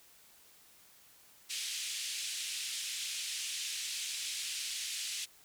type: band-pass noise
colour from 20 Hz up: pink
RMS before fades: -39 dBFS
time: 1.49-5.26 s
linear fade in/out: 20 ms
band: 2600 to 9700 Hz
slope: 24 dB/octave
effects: white hiss -61 dBFS RMS until 5.44 s